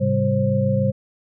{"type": "tone cluster", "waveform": "sine", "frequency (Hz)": [107.3, 134.2, 197.6, 531], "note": ["A2", "C3", "G3", "C5"], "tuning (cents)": [-43, 44, 14, 25], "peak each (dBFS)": -22, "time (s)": [0, 0.92], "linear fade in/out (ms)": 20, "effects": []}